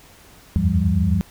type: tone cluster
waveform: sine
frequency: 77.4 / 86.5 / 96.7 / 171.2 / 197.7 Hz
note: D#2 / F2 / G2 / F3 / G3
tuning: -9 / -16 / -23 / -34 / +15 cents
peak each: -22 dBFS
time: 0.56-1.21 s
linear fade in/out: 0 ms
effects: pink hiss -48 dBFS RMS until 1.3 s